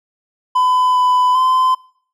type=tone with pitch steps; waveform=triangle; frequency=1007 / 1001 / 1027 Hz; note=B5 / B5 / C6; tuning=+33 / +23 / -33 cents; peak=-9 dBFS; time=0.55-1.75 s; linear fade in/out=10 ms; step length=400 ms; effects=noise-tail reverb RT60 0.6 s tail -24 dB re dry